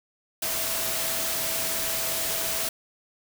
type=tone in noise; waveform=sine; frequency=655 Hz; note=E5; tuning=11 cents flat; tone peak=-38 dBFS; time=0.42-2.69 s; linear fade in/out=5 ms; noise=white; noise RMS=-28 dBFS; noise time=0.42-2.69 s; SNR=-13 dB; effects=none